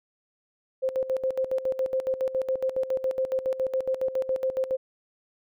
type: tone with tremolo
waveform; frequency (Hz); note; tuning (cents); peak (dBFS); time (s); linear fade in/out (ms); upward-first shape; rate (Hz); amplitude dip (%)
sine; 523.3; C5; 0; -22; 0.82-4.77; 20; square; 7.2; 75
effects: none